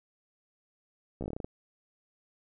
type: slowing click train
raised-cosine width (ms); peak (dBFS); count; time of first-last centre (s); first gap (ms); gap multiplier
2; -23; 10; 1.21-1.445; 14; 1.15
effects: none